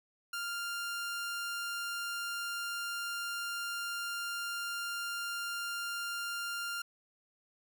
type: tone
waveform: sawtooth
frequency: 1396.9 Hz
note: F6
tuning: in tune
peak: -32 dBFS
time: 0.33-6.82 s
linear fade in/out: 5 ms
effects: none